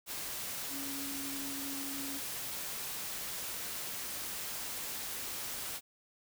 sine tone in noise, 277.2 Hz, C#4, in tune, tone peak -42 dBFS, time 0.69-2.21 s, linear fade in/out 50 ms, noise white, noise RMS -40 dBFS, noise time 0.06-5.81 s, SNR -5 dB, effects none

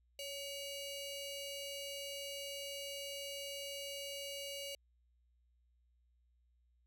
sawtooth ring-modulated tone, 1708 Hz, G#6, 48 cents sharp, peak -36 dBFS, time 0.19-4.75 s, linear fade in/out 2 ms, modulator 1150 Hz, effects added 60 Hz sine -70 dBFS peak until 6.86 s

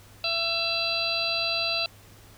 harmonic tone, 670 Hz, E5, 28 cents sharp, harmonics 1 / 2 / 4 / 5 / 6 / 7, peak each -33 / -37 / -29 / -38 / -29 / -31 dBFS, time 0.24-1.86 s, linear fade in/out 2 ms, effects added 102 Hz sine -53 dBFS peak until 2.37 s + pink hiss -53 dBFS RMS until 2.37 s

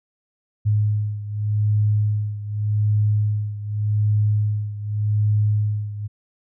sine beating tone pair, 105 / 105.85 Hz, G#2 / G#2, +19 / +33 cents, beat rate 0.85 Hz, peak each -19 / -23 dBFS, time 0.65-6.08 s, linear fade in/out 20 ms, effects none

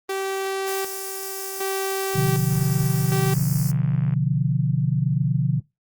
sawtooth tone with tremolo, 386.9 Hz, G4, 23 cents flat, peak -20 dBFS, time 0.09-3.34 s, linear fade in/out 5 ms, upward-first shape square, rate 0.66 Hz, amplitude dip 65%
white high-pass noise, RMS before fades -33 dBFS, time 0.66-3.72 s, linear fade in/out 20 ms, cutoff 4700 Hz, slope 96 dB/octave
sine chord, B diminished, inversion none, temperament equal with one note detuned, 125.63 / 146.83 / 174.61 Hz, B2 / D3 / F3, +30 / 0 / 0 cents, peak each -23 / -21 / -25 dBFS, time 2.15-5.6 s, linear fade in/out 10 ms
click train, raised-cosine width 0.5 ms, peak -27 dBFS, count 113, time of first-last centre 2.51-4.138 s, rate 68.8 Hz
effects noise-tail reverb RT60 0.2 s tail -21 dB re dry + Opus 32 kbps

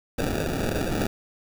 white noise with sample-and-hold, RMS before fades -26 dBFS, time 0.18-1.07 s, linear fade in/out 5 ms, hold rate 1050 Hz, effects none

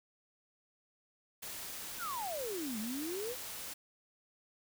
white noise, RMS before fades -44 dBFS, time 1.42-3.74 s, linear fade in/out 10 ms
sine exponential two-way sweep, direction down then up, 1557 to 207.7 to 524 Hz, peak -37 dBFS, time 1.98-3.36 s, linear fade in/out 50 ms, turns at 2.79 s
effects none

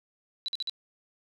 sine tone bursts, 3951 Hz, B7, in tune, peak -29 dBFS, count 4, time 0.46-0.696 s, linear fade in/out 0 ms, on 23 ms, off 48 ms, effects none

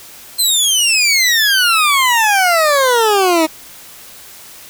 20% pulse exponential sweep, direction down, 4186 to 309.3 Hz, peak -5 dBFS, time 0.38-3.47 s, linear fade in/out 20 ms, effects white hiss -37 dBFS RMS until 4.69 s

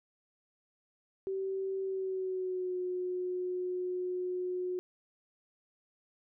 sine tone with pitch glide, 384.7 to 363.3 Hz, G4 to F#4, -33 to -32 cents, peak -32 dBFS, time 1.27-4.79 s, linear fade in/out 0 ms, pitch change -99 cents, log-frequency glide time 1.82-2.78 s, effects none

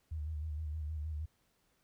sine tone with vibrato, 76.9 Hz, D#2, 20 cents flat, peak -36 dBFS, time 0.11-1.26 s, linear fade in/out 10 ms, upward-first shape square, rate 6.4 Hz, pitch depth 50 cents each way, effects pink hiss -75 dBFS RMS until 1.83 s

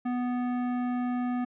sine tone with hard clipping, 246.9 Hz, B3, in tune, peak -29 dBFS, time 0.05-1.45 s, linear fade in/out 10 ms, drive 16 dB, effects low-pass 2000 Hz 12 dB/octave

